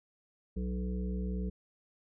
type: harmonic tone with a mistuned harmonic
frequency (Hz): 61.74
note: B1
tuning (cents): 0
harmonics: 1 / 3 / 5 / 7 / 8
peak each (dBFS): -34 / -36 / -49 / -45 / -52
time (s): 0.56-1.5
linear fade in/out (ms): 10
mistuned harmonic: 5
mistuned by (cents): +15
effects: none